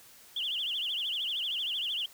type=tone with vibrato; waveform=sine; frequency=3136 Hz; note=G7; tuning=in tune; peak=-30 dBFS; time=0.36-2.06 s; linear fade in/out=5 ms; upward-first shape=triangle; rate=13 Hz; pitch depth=230 cents each way; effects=white hiss -55 dBFS RMS until 2.13 s